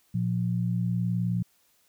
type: tone pair together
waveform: sine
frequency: 117.29 / 176.7 Hz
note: A#2 / F3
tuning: +11 / +21 cents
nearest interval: perfect fifth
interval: 710 cents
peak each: -27 dBFS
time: 0.14-1.43 s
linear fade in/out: 10 ms
effects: white hiss -66 dBFS RMS until 1.88 s